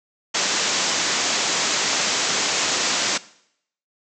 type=low-pass noise; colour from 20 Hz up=white; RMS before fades=-22 dBFS; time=0.34-3.18 s; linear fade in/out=10 ms; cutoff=7500 Hz; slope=96 dB/octave; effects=noise-tail reverb RT60 0.7 s tail -19 dB re dry + high-pass 200 Hz 12 dB/octave